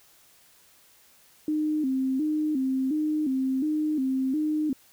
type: tone with vibrato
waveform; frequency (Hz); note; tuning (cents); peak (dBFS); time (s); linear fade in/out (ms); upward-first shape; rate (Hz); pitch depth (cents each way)
sine; 283.9; C#4; +41; -23; 1.48-4.73; 2; square; 1.4; 130
effects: white hiss -58 dBFS RMS until 4.92 s